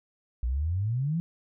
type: exponential sweep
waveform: sine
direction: up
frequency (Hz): 57.1 to 174.61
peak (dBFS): -25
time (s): 0.43-1.2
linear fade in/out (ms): 0
effects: none